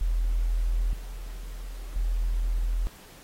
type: tone with level steps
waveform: sine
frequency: 41.57 Hz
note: E1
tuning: 15 cents sharp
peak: -22 / -34 / -23 dBFS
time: 0.01-2.87 s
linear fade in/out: 0 ms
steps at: 0.93 / 1.96 s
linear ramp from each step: 2 ms
effects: pink hiss -51 dBFS RMS until 3.23 s + AAC 48 kbps